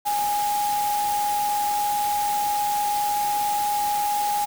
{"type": "tone in noise", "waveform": "sine", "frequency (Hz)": 826, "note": "G#5", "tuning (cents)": -10, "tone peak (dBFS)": -21, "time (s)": [0.05, 4.46], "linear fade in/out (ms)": 20, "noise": "white", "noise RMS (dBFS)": -32, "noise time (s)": [0.05, 4.46], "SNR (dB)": 8, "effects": []}